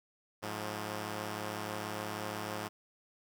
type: tone pair together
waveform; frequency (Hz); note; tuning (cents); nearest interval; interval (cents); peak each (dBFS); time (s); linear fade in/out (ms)
5% pulse; 106.3 / 178.42; G#2 / F3; +41 / +37; major sixth; 896; -27 / -31; 0.42-2.69; 20
effects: none